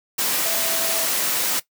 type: tone in noise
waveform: sine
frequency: 659.3 Hz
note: E5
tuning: in tune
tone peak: -30 dBFS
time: 0.45-1.07 s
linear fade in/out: 10 ms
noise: white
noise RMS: -22 dBFS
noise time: 0.18-1.6 s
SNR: -11 dB
effects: noise-tail reverb RT60 0.1 s tail -17 dB re dry + high-pass 200 Hz 12 dB/octave